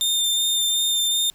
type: tone with vibrato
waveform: sawtooth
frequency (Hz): 3613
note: A7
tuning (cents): +45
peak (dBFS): -16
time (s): 0.01-1.3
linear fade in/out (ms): 0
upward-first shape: sine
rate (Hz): 2.7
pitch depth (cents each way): 13
effects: pink hiss -56 dBFS RMS until 1.34 s